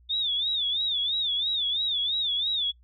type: tone with vibrato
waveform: sine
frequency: 3588 Hz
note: A7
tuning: 33 cents sharp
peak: -24 dBFS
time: 0.09-2.72 s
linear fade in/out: 20 ms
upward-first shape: sine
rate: 3 Hz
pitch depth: 130 cents each way
effects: noise-tail reverb RT60 0.1 s tail -22 dB re dry + added 60 Hz sine -54 dBFS peak until 2.83 s